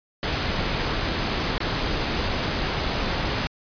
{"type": "noise with dropouts", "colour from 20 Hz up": "pink", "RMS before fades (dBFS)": -25, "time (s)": [0.23, 3.47], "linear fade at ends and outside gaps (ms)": 0, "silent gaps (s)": [1.58, 1.604], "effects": ["resampled to 11025 Hz"]}